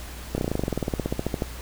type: slowing click train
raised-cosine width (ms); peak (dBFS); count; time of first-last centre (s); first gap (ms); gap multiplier
2; -11; 22; 0.35-1.422; 30; 1.05
effects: added 60 Hz sine -37 dBFS peak until 1.61 s + pink hiss -41 dBFS RMS until 1.61 s